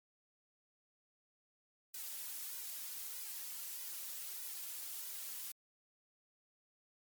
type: noise with flanger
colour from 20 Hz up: blue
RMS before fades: -45 dBFS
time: 1.94-5.52 s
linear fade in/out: 5 ms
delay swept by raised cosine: 2 to 4.1 ms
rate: 1.6 Hz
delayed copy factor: +0.95
effects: MP3 96 kbps